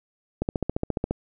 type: click train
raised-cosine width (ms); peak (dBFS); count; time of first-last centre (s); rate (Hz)
2; -11; 11; 0.42-1.11; 14.5
effects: none